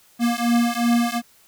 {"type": "beating tone pair", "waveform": "square", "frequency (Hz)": [235.2, 237.9], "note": ["A#3", "A#3"], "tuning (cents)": [16, 35], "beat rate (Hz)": 2.7, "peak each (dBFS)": -21, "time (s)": [0.19, 1.22], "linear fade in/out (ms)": 50, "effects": ["white hiss -55 dBFS RMS until 1.47 s"]}